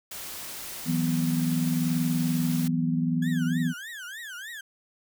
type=noise; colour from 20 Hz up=white; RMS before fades=-38 dBFS; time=0.11-2.68 s; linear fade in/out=5 ms
type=chord; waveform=sine; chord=E suspended second; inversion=none; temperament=just; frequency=164.81 / 185.42 / 247.2 Hz; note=E3 / F#3 / B3; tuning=0 / +4 / +2 cents; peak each=-26 / -32 / -26 dBFS; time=0.85-3.74 s; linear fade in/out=50 ms
type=tone with vibrato; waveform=35% pulse; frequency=1642 Hz; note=G#6; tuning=20 cents flat; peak=-35 dBFS; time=3.22-4.61 s; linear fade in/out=5 ms; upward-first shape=triangle; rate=3.3 Hz; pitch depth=290 cents each way
effects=none